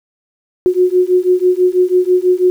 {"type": "beating tone pair", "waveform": "sine", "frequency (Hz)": [361.1, 367.2], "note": ["F#4", "F#4"], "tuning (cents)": [-42, -13], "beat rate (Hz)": 6.1, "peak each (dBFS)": -12, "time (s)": [0.66, 2.5], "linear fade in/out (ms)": 0, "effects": ["7-bit"]}